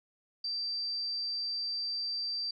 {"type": "tone", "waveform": "sine", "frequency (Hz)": 4681, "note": "D8", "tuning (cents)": -7, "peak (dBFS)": -32, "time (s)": [0.44, 2.51], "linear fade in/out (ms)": 5, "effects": []}